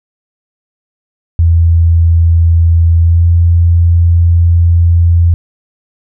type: tone with pitch glide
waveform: sine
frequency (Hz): 83.5 to 85.16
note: E2 to F2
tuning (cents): +23 to -43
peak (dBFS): -4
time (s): 1.39-5.34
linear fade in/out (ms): 0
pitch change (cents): +34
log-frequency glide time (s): 3-3.26
effects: none